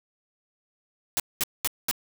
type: noise bursts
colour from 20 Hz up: white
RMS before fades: -25 dBFS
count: 4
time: 1.17-1.912 s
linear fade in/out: 0 ms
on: 28 ms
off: 210 ms
effects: none